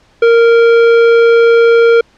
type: tone with tanh clipping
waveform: triangle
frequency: 464.2 Hz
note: A#4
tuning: 7 cents flat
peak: -6 dBFS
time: 0.22-2.01 s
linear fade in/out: 5 ms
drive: 17 dB
effects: pink hiss -49 dBFS RMS until 2.17 s + low-pass 5000 Hz 12 dB/octave